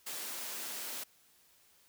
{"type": "high-pass noise", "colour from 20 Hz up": "white", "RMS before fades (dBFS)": -41, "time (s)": [0.06, 1.04], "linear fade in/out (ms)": 10, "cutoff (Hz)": 210, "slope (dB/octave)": 24, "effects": ["white hiss -66 dBFS RMS until 1.88 s"]}